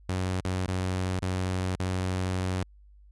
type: tone with dropouts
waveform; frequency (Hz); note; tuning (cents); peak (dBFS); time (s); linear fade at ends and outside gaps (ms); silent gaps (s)
sawtooth; 92.5; F#2; 0; -23; 0.09-2.63; 0; 0.405-0.451 / 0.66-0.681 / 1.191-1.223 / 1.753-1.798
effects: added 50 Hz sine -51 dBFS peak until 3.11 s + resampled to 24000 Hz